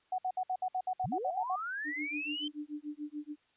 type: tone bursts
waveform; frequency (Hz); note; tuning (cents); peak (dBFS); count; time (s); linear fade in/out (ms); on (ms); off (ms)
sine; 742; F#5; +5; -30; 12; 0.12-1.558; 5; 63; 62
type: linear sweep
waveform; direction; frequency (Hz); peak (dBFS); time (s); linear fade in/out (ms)
sine; up; 88.8 to 3136; -35; 1.04-2.48; 5
type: tone with tremolo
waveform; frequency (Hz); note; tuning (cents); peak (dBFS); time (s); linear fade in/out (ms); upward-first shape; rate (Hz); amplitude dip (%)
sine; 297.4; D4; +22; -35; 1.84-3.36; 50; sine; 6.9; 100
effects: white hiss -71 dBFS RMS until 3.56 s + resampled to 8000 Hz